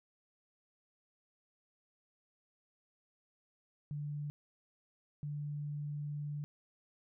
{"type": "tone bursts at uneven times", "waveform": "sine", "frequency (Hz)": 146.83, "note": "D3", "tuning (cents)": 0, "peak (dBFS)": -37, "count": 2, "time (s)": [[3.91, 4.3], [5.23, 6.44]], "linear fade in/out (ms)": 0, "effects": []}